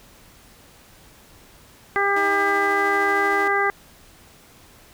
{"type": "harmonic tone", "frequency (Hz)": 399.7, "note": "G4", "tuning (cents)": 34, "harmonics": [1, 2, 3, 4, 5], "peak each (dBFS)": [-24, -24, -24, -24, -24], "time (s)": [1.96, 3.7], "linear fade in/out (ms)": 0}
{"type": "tone with tremolo", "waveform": "sawtooth", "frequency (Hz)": 319.5, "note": "D#4", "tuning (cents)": 46, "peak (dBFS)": -25, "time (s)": [2.16, 3.48], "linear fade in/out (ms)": 5, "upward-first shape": "triangle", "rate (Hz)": 13, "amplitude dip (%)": 30}
{"effects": ["pink hiss -50 dBFS RMS until 4.93 s"]}